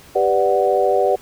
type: chord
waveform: sine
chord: G major seventh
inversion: none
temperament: equal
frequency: 392 / 493.9 / 587.3 / 740 Hz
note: G4 / B4 / D5 / F#5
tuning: 0 / 0 / 0 / 0 cents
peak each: -19 dBFS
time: 0.15-1.16 s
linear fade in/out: 10 ms
effects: pink hiss -45 dBFS RMS until 1.21 s